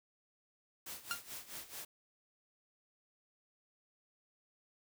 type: noise with tremolo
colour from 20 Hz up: white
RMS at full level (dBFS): -45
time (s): 0.86-1.85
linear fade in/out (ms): 5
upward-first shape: sine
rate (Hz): 4.6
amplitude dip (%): 80
type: tone with exponential decay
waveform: sawtooth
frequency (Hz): 1396.9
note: F6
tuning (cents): 0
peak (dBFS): -28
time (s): 1.11-1.22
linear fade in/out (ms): 0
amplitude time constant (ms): 22
effects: none